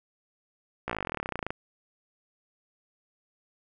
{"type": "slowing click train", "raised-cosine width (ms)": 0.5, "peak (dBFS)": -16, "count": 25, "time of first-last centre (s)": [0.88, 1.505], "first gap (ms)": 16, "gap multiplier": 1.04, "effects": []}